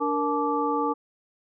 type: tone cluster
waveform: sine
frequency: 291.7 / 466.7 / 864 / 1168 Hz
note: D4 / A#4 / A5 / D6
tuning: -12 / +2 / -32 / -10 cents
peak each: -28 dBFS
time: 0-0.94 s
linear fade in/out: 20 ms
effects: none

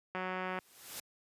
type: click train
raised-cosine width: 0.5 ms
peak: -23 dBFS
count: 82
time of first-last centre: 0.15-0.588 s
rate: 185 Hz
type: noise with exponential growth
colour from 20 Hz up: white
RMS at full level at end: -40 dBFS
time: 0.44-1 s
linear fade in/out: 5 ms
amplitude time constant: 120 ms
effects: high-pass 100 Hz 12 dB/octave + resampled to 32000 Hz

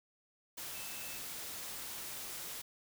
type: tone in noise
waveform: sine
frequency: 2625 Hz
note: E7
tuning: 8 cents flat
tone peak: -52 dBFS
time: 0.74-1.19 s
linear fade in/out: 10 ms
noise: white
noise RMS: -44 dBFS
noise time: 0.57-2.62 s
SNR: -11 dB
effects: none

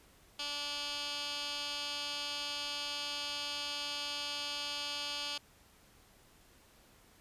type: tone with band-pass filter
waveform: 15% pulse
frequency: 290 Hz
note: D4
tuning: 22 cents flat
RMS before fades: -39 dBFS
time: 0.39-5.38 s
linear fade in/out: 5 ms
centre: 3900 Hz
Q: 3
effects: pink hiss -63 dBFS RMS until 7.2 s + resampled to 32000 Hz

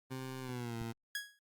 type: tone with pitch glide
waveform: 20% pulse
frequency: 130.7 to 115.1 Hz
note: C3 to A#2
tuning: -1 to -22 cents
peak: -34 dBFS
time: 0.1-0.93 s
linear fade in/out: 20 ms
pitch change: -221 cents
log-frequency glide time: 0.41-0.76 s
type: click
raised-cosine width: 5 ms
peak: -32 dBFS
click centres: 0.816 s
type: tone with exponential decay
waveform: sawtooth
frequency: 1661.2 Hz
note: G#6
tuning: in tune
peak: -30 dBFS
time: 1.15-1.39 s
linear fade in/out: 2 ms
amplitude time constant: 51 ms
effects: Opus 32 kbps

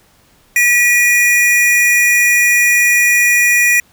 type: tone pair together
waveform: square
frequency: 1937 / 2440 Hz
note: B6 / D#7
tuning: -34 / -34 cents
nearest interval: major third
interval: 400 cents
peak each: -12 dBFS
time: 0.56-3.8 s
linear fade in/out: 2 ms
effects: pink hiss -51 dBFS RMS until 3.92 s

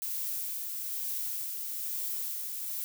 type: noise with tremolo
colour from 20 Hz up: violet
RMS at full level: -34 dBFS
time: 0.02-2.84 s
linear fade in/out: 0 ms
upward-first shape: sine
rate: 1.1 Hz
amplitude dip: 30%
effects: none

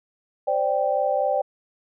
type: chord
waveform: sine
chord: C suspended second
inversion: none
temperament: equal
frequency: 523.3 / 587.3 / 784 Hz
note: C5 / D5 / G5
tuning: 0 / 0 / 0 cents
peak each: -25 / -23 / -24 dBFS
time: 0.47-1.42 s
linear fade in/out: 10 ms
effects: none

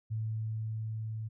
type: tone with level ramp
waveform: sine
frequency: 110.1 Hz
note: A2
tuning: 2 cents sharp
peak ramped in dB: -31 to -35 dBFS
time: 0.1-1.29 s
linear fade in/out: 20 ms
effects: none

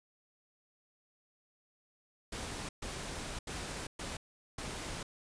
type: noise bursts at uneven times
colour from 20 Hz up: pink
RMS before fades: -41 dBFS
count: 5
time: 2.32-2.69 / 2.82-3.39 / 3.47-3.87 / 3.99-4.17 / 4.58-5.03 s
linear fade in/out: 5 ms
effects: resampled to 22050 Hz

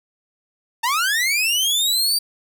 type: linear sweep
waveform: sawtooth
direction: up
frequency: 880 to 4704 Hz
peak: -14 dBFS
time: 0.83-2.19 s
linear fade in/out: 10 ms
effects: none

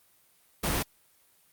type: noise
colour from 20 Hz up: pink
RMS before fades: -28 dBFS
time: 0.63-0.83 s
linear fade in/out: 10 ms
effects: white hiss -64 dBFS RMS until 1.52 s + Opus 32 kbps

